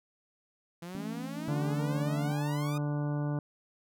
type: exponential sweep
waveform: sawtooth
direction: up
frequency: 166.6 to 1248 Hz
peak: -36 dBFS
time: 0.82-2.78 s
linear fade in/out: 5 ms
type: chord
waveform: triangle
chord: A major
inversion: second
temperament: equal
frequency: 164.81 / 220 / 277.2 Hz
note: E3 / A3 / C#4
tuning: 0 / 0 / 0 cents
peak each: -39 dBFS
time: 0.95-2.32 s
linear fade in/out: 0 ms
type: harmonic tone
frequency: 146.83 Hz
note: D3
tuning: in tune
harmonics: 1 / 2 / 3 / 4 / 5 / 6 / 7 / 8 / 10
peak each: -30 / -36 / -46 / -42 / -50 / -47 / -51 / -51 / -51 dBFS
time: 1.48-3.39 s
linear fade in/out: 2 ms
effects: none